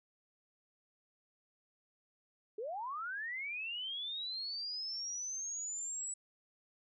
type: linear sweep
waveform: sine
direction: up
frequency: 400 to 7910 Hz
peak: -38 dBFS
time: 2.58-6.14 s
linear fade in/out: 5 ms
effects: none